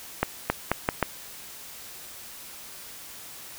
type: accelerating click train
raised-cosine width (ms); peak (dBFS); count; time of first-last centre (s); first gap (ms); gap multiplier
0.5; -6; 5; 0.23-1.027; 270; 0.8
effects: white hiss -43 dBFS RMS until 3.58 s